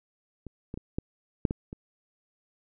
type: clicks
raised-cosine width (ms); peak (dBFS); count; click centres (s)
3; -27 / -23 / -24 / -16 / -10 / -16 / -25; 7; 0.467 / 0.741 / 0.775 / 0.985 / 1.452 / 1.509 / 1.729
effects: none